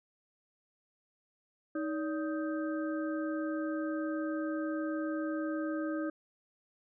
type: harmonic tone with a mistuned harmonic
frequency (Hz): 313.3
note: D#4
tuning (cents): +12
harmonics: 1 / 2 / 4 / 5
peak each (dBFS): -33 / -39 / -45 / -45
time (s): 1.75-6.1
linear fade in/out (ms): 5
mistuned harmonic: 2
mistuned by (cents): -150
effects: none